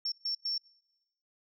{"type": "tone bursts at uneven times", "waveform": "sine", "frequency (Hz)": 5440, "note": "F8", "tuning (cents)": -46, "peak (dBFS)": -29, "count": 3, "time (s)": [[0.05, 0.12], [0.25, 0.35], [0.45, 0.58]], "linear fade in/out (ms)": 5, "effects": ["noise-tail reverb RT60 1.0 s tail -25 dB re dry", "tanh soft clip ceiling -25 dBFS"]}